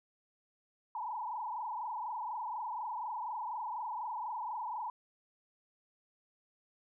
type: tone with frequency modulation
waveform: sine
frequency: 920 Hz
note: A#5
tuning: 23 cents flat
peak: -36 dBFS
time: 0.95-4.9 s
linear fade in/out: 2 ms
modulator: 24.1 Hz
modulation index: 3.3
effects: none